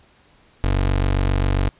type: tone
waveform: 25% pulse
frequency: 47.47 Hz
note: F#1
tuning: 45 cents sharp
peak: -13 dBFS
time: 0.64-1.69 s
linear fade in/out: 0 ms
effects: pink hiss -55 dBFS RMS until 1.79 s + resampled to 8000 Hz